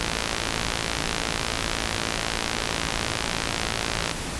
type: click train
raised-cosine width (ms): 0.2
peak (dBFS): -6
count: 232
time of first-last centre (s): 0.01-4.113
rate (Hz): 56.3
effects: pink hiss -31 dBFS RMS until 4.39 s + resampled to 24000 Hz